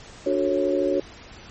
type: chord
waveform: sine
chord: D major seventh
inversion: none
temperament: just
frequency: 293.7 / 367.1 / 440.5 / 550.6 Hz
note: D4 / F#4 / A4 / C#5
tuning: 0 / -14 / +2 / -12 cents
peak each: -26 / -24 / -29 / -23 dBFS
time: 0.26-1 s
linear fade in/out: 5 ms
effects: pink hiss -44 dBFS RMS until 1.5 s + MP3 32 kbps